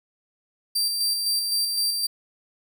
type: tone with tremolo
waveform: sawtooth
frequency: 4699 Hz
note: D8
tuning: in tune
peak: -18 dBFS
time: 0.75-2.07 s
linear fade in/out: 10 ms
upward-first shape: square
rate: 3.9 Hz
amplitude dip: 35%
effects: none